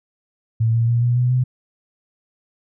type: tone with pitch steps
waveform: sine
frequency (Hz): 113.2 / 115.78 / 118.42 / 121.11 / 123.87 / 126.7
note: A2 / A#2 / A#2 / B2 / B2 / B2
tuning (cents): +50 / -11 / +28 / -33 / +6 / +45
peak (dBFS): -14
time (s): 0.6-1.44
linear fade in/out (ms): 10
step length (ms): 140
effects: none